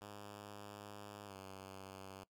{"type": "tone with pitch glide", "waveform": "5% pulse", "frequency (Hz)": [102.6, 96.28], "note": ["G#2", "G2"], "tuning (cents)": [-21, -31], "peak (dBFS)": -39, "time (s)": [0.01, 2.24], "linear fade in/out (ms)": 5, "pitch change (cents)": -110, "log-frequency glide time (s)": [1.25, 1.35], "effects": ["noise-tail reverb RT60 0.1 s tail -20 dB re dry"]}